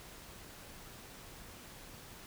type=silence; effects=pink hiss -52 dBFS RMS until 2.26 s